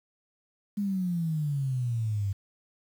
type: exponential sweep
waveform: sine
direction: down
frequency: 207.7 to 96.7 Hz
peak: -26 dBFS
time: 0.77-2.33 s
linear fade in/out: 10 ms
effects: 9-bit